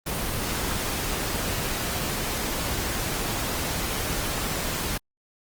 pink noise, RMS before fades -28 dBFS, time 0.06-4.98 s, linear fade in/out 10 ms, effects Opus 24 kbps

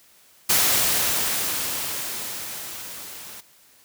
white noise with level ramp, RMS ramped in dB -18 to -40 dBFS, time 0.49-3.41 s, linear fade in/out 10 ms, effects white hiss -55 dBFS RMS until 3.84 s + high-pass 60 Hz 12 dB/octave

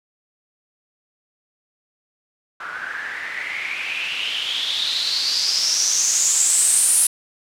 blue noise with low-pass filter sweep, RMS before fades -21 dBFS, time 2.6-7.07 s, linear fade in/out 5 ms, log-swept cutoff 1400 to 10000 Hz, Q 7.5, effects none

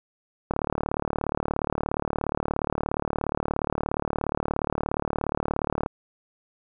click train, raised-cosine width 1 ms, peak -11 dBFS, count 199, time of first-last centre 0.51-5.861 s, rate 37 Hz, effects none

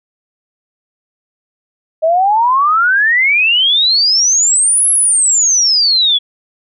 sine exponential two-way sweep, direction up then down, 622.3 to 11175 to 3328 Hz, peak -8 dBFS, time 2.02-6.19 s, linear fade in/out 20 ms, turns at 4.9 s, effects none

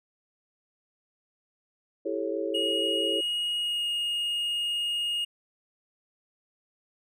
sine chord, A dominant seventh, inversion second, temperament just, 330 / 396 / 440 / 550 Hz, E4 / G4 / A4 / C#5, +2 / +18 / 0 / -14 cents, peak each -33 dBFS, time 2.05-3.21 s, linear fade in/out 10 ms
triangle tone with pitch glide, 2881 to 2858 Hz, F#7 to F7, -47 to +39 cents, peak -25 dBFS, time 2.54-5.25 s, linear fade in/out 10 ms, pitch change -14 cents, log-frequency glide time 3.59-3.88 s
effects none

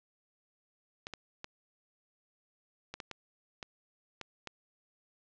clicks, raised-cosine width 0.2 ms, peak -23 dBFS, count 9, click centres 1.069 / 1.137 / 1.444 / 2.94 / 3.002 / 3.113 / 3.628 / 4.213 / 4.473 s, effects low-pass 6000 Hz 12 dB/octave

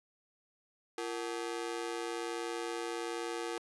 sawtooth ring-modulated tone, 404.9 Hz, G#4, 44 cents flat, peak -29 dBFS, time 0.98-3.58 s, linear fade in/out 0 ms, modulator 60.6 Hz, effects resampled to 24000 Hz

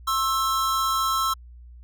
square tone pair together, 1074.1 / 1318.5 Hz, C6 / E6, +45 / 0 cents, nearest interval major third, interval 355 cents, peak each -26 / -24 dBFS, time 0.07-1.34 s, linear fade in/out 10 ms, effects added 60 Hz sine -42 dBFS peak until 1.83 s

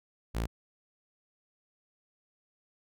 sawtooth tone, 56.7 Hz, A#1, 47 cents flat, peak -26 dBFS, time 0.34-0.47 s, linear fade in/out 20 ms, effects none

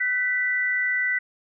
sine tone pair together, 1509.9 / 1975.5 Hz, F#6 / B6, +35 / 0 cents, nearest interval perfect fourth, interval 465 cents, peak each -27 / -22 dBFS, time 0-1.19 s, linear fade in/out 10 ms, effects none

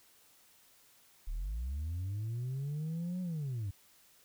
sine linear two-way sweep, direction up then down, 33.41 to 184.9 to 92.4 Hz, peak -32 dBFS, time 1.27-3.71 s, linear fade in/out 10 ms, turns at 3.21 s, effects tanh soft clip ceiling -33 dBFS + white hiss -64 dBFS RMS until 4.24 s

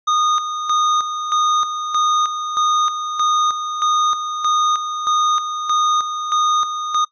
square tone with tremolo, 1231 Hz, D#6, 19 cents flat, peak -15 dBFS, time 0.07-7.05 s, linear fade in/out 10 ms, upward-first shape square, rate 1.6 Hz, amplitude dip 60%, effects noise-tail reverb RT60 0.1 s tail -18 dB re dry + resampled to 16000 Hz

